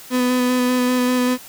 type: tone with vibrato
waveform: 35% pulse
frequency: 250.2 Hz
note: B3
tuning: 23 cents sharp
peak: -14 dBFS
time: 0.1-1.38 s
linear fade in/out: 50 ms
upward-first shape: square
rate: 5.1 Hz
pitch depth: 11 cents each way
effects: white hiss -40 dBFS RMS until 1.48 s